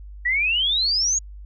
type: exponential sweep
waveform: sine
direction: up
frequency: 1892 to 6780 Hz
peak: -18 dBFS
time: 0.25-1.19 s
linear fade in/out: 10 ms
effects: added 50 Hz sine -36 dBFS peak until 1.45 s